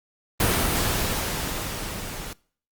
pink noise with level ramp, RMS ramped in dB -20 to -36 dBFS, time 0.4-2.33 s, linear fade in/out 2 ms, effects noise-tail reverb RT60 0.5 s tail -24 dB re dry + Opus 32 kbps

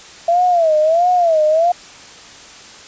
sine tone with vibrato, 666 Hz, E5, 18 cents sharp, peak -10 dBFS, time 0.28-1.72 s, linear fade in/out 5 ms, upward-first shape sine, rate 1.5 Hz, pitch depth 150 cents each way, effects white hiss -38 dBFS RMS until 2.87 s + resampled to 16000 Hz

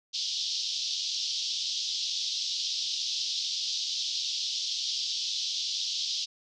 white band-pass noise, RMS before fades -32 dBFS, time 0.13-6.26 s, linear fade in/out 20 ms, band 3200 to 5600 Hz, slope 48 dB/octave, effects none

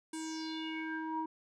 square tone with low-pass filter sweep, 318.4 Hz, D#4, 40 cents sharp, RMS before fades -39 dBFS, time 0.13-1.26 s, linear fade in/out 5 ms, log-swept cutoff 9200 to 810 Hz, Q 5.4, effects none

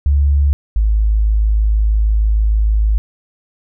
sine tone pair in turn, 71 / 53.19 Hz, C#2 / G#1, +42 / +42 cents, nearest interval perfect fourth, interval 500 cents, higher first, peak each -9 / -10 dBFS, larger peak first, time 0.06-0.53 / 0.76-2.98 s, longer second, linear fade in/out 0 ms, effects none

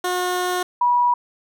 15% pulse / sine tone pair in turn, 361.2 / 971.6 Hz, F#4 / B5, -42 / -29 cents, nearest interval octave + perfect fourth, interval 1713 cents, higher second, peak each -14 dBFS, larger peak neither, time 0.04-0.63 / 0.81-1.14 s, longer first, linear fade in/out 5 ms, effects none

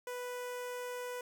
sawtooth tone with notch filter, 493.9 Hz, B4, in tune, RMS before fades -41 dBFS, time 0.07-1.21 s, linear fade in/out 2 ms, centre 4100 Hz, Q 1.8, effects none

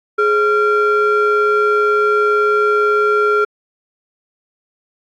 triangle ring-modulated tone, 480 Hz, B4, 49 cents flat, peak -6 dBFS, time 0.18-3.45 s, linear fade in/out 10 ms, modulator 899 Hz, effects AAC 64 kbps

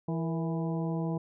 harmonic tone with a mistuned harmonic, 164.81 Hz, E3, in tune, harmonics 1 / 2 / 3 / 4 / 5 / 6, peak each -30 / -36 / -40 / -42 / -44 / -46 dBFS, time 0.08-1.18 s, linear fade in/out 5 ms, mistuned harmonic 3, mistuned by -69 cents, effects none

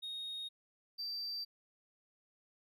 triangle tone pair in turn, 3729 / 4673 Hz, A#7 / D8, 0 / -9 cents, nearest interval major third, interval 391 cents, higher second, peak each -38 / -36 dBFS, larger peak second, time 0.02-0.49 / 0.98-1.45 s, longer neither, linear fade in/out 20 ms, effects tanh soft clip ceiling -34 dBFS

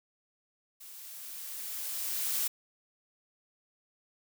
blue noise with level ramp, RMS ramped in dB -49 to -30 dBFS, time 0.8-2.48 s, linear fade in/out 10 ms, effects none

